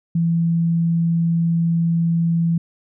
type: tone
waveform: sine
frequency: 167.3 Hz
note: E3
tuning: 26 cents sharp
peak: -15 dBFS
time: 0.15-2.58 s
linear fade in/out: 5 ms
effects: none